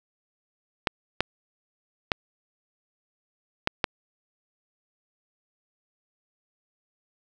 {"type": "clicks", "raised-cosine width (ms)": 0.3, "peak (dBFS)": -5, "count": 5, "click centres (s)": [0.872, 1.206, 2.118, 3.674, 3.842], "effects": []}